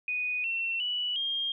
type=tone with pitch steps; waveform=sine; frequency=2482 / 2707 / 2952 / 3219 Hz; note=D#7 / E7 / F#7 / G7; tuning=-5 / +45 / -5 / +45 cents; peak=-28 dBFS; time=0.08-1.52 s; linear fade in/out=2 ms; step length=360 ms; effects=none